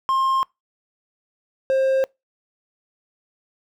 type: tone pair in turn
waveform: triangle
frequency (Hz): 1063 / 531.5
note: C6 / C5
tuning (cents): +27 / +27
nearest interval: octave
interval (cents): 1200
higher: first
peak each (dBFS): -15 / -14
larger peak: second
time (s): 0.09-0.43 / 1.7-2.04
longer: neither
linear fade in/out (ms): 0
effects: noise-tail reverb RT60 0.2 s tail -25 dB re dry